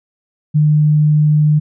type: tone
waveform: sine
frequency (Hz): 151.1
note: D3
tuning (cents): +50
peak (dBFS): -8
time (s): 0.54-1.6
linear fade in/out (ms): 20
effects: none